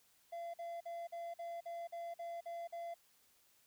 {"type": "tone bursts", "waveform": "triangle", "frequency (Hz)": 682, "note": "F5", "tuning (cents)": -41, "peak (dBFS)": -40, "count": 10, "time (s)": [0.32, 2.943], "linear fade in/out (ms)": 10, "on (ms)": 220, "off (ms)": 47, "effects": ["white hiss -71 dBFS RMS until 3.66 s"]}